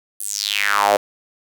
sawtooth tone with high-pass filter sweep, 102.2 Hz, G#2, 27 cents flat, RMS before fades -19 dBFS, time 0.2-0.97 s, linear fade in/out 5 ms, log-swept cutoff 11000 to 530 Hz, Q 4.8, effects none

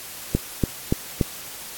click train, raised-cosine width 3 ms, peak -5 dBFS, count 4, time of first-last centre 0.35-1.212 s, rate 3.48 Hz, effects white hiss -37 dBFS RMS until 1.77 s + AAC 64 kbps

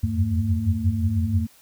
sine tone cluster, 84 / 89.9 / 95.9 / 100.5 / 224.5 Hz, E2 / F#2 / G2 / G2 / A3, +33 / -49 / -37 / +44 / +35 cents, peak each -27 / -25 / -28 / -25 / -26 dBFS, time 0.03-1.47 s, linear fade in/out 10 ms, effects white hiss -54 dBFS RMS until 1.61 s

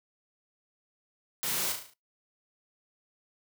white noise with echo, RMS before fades -32 dBFS, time 1.43-1.72 s, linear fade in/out 0 ms, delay 36 ms, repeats 6, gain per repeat -5 dB, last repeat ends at 1.936 s, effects noise-tail reverb RT60 0.2 s tail -22 dB re dry + high-pass 100 Hz 12 dB/octave

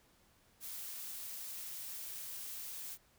blue noise, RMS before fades -45 dBFS, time 0.6-2.98 s, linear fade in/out 50 ms, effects pink hiss -69 dBFS RMS until 3.18 s

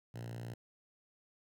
5% pulse tone with high-pass filter, 58.27 Hz, A#1, in tune, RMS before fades -44 dBFS, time 0.14-0.54 s, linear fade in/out 5 ms, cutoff 120 Hz, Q 6.8, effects none

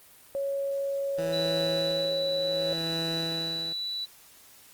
sine tone with pitch glide, 554.4 to 549.9 Hz, C#5 to C#5, 0 to -14 cents, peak -27 dBFS, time 0.35-2.73 s, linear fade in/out 0 ms, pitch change -14 cents, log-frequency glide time 1.54-1.71 s
15% pulse tone with tremolo, 164.81 Hz, E3, in tune, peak -24 dBFS, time 1.18-3.73 s, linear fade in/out 5 ms, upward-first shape sine, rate 0.67 Hz, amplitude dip 75%
sine tone, 3951 Hz, B7, in tune, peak -30 dBFS, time 1.32-4.06 s, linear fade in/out 20 ms
effects white hiss -54 dBFS RMS until 4.73 s + Opus 32 kbps

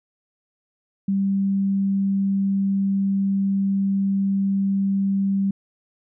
sine tone, 196 Hz, G3, in tune, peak -18 dBFS, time 1.08-5.51 s, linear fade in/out 5 ms, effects none

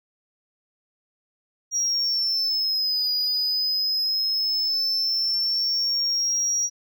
triangle exponential two-way sweep, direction down then up, 5710 to 4911 to 5710 Hz, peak -20 dBFS, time 1.71-6.7 s, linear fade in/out 50 ms, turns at 3.12 s, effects none

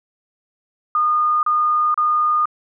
sine tone bursts, 1222 Hz, D#6, 32 cents flat, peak -14 dBFS, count 3, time 0.95-2.456 s, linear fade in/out 2 ms, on 480 ms, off 33 ms, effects none

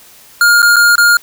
square tone with dropouts, 1415 Hz, F6, 22 cents sharp, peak -6 dBFS, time 0.41-1.17 s, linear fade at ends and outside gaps 2 ms, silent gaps 0.62-0.627 / 0.76-0.765 / 0.956-0.98 s, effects white hiss -41 dBFS RMS until 1.22 s

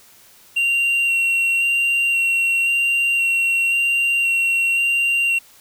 triangle tone with vibrato, 2752 Hz, F7, 26 cents flat, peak -14 dBFS, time 0.56-5.39 s, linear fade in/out 10 ms, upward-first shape square, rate 0.95 Hz, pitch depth 10 cents each way, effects white hiss -49 dBFS RMS until 5.6 s

